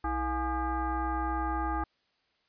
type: tone with frequency modulation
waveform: sine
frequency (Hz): 445.8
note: A4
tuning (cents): +23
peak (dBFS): -28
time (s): 0.04-1.84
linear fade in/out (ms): 5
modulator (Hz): 385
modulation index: 2.3
effects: white hiss -72 dBFS RMS until 2.48 s + resampled to 11025 Hz